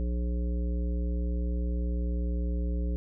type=harmonic tone; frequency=59.7 Hz; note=A#1; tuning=42 cents sharp; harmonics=1 / 3 / 5 / 7 / 9; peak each=-27 / -37 / -41 / -44 / -46 dBFS; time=0-2.96 s; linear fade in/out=0 ms; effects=none